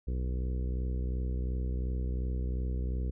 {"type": "harmonic tone", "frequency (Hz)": 62.8, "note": "B1", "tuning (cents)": 30, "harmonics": [1, 2, 3, 4, 5, 6, 7, 8], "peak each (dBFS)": [-30, -40, -43, -48, -48, -50, -49, -53], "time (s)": [0.07, 3.11], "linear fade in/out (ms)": 10, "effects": []}